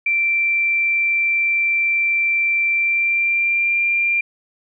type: tone with pitch glide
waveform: sine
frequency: 2349 to 2382 Hz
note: D7 to D7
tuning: 0 to +24 cents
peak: -15 dBFS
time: 0.06-4.21 s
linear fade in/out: 5 ms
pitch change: +24 cents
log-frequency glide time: 2.71-3.79 s
effects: none